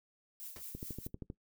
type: noise with tremolo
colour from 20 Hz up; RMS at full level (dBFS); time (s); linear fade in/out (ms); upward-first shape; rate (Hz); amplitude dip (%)
violet; -45; 0.4-1.07; 0; sine; 4.7; 65
type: noise with exponential decay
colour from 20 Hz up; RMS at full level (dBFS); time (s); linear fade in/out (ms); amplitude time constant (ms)
pink; -44; 0.56-0.66; 1; 20
type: click train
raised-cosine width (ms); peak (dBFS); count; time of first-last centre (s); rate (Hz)
3; -29; 8; 0.75-1.301; 12.7
effects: noise-tail reverb RT60 0.1 s tail -18 dB re dry